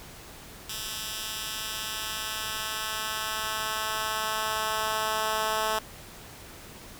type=tone with high-pass filter sweep; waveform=10% pulse; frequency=217.8 Hz; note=A3; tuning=17 cents flat; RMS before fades=-31 dBFS; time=0.69-5.79 s; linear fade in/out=5 ms; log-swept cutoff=3400 to 670 Hz; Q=0.8; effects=pink hiss -46 dBFS RMS until 6.99 s